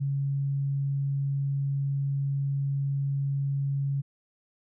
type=tone; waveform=sine; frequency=139 Hz; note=C#3; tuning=5 cents sharp; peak=-25 dBFS; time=0-4.02 s; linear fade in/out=20 ms; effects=none